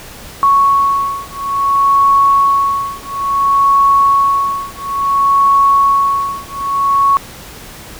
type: beating tone pair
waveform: sine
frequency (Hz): 1108.7 / 1109.28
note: C#6 / C#6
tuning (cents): 0 / +1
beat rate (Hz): 0.58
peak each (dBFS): -12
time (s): 0.43-7.17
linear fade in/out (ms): 0
effects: pink hiss -33 dBFS RMS until 7.99 s